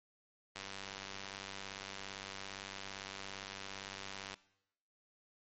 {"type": "click train", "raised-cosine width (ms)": 0.2, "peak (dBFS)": -26, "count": 370, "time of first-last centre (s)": [0.56, 4.341], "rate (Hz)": 97.6, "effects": ["noise-tail reverb RT60 0.8 s tail -19 dB re dry", "MP3 32 kbps"]}